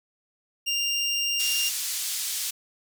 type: tone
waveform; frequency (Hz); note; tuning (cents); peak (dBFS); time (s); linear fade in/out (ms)
25% pulse; 2794; F7; 0; -20; 0.66-1.7; 20
type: band-pass noise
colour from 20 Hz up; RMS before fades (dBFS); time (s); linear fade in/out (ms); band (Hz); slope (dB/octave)
pink; -30; 1.39-2.51; 10; 4600 to 14000; 12
effects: none